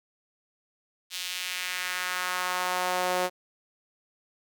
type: tone with high-pass filter sweep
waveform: sawtooth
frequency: 181.6 Hz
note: F#3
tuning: 32 cents flat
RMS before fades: -30 dBFS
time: 1.1-3.3 s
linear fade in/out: 50 ms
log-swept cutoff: 3500 to 520 Hz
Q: 1.5
effects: none